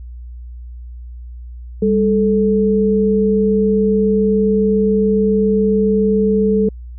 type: tone pair together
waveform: sine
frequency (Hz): 199.4 / 436.4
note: G3 / A4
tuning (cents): +30 / -14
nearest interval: octave + major second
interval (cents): 1356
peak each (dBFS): -14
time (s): 1.82-6.69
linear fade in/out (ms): 5
effects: added 60 Hz sine -29 dBFS peak until 6.98 s